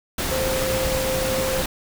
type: tone in noise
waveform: sine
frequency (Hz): 523.3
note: C5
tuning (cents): 0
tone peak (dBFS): -23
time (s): 0.31-1.62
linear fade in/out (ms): 5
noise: pink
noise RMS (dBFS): -25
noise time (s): 0.18-1.66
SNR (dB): -1
effects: none